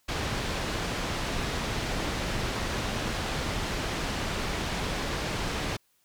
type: low-pass noise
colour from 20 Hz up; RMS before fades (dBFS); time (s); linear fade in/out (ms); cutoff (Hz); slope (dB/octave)
pink; -31; 0.08-5.77; 10; 5300; 12
effects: white hiss -69 dBFS RMS until 6.04 s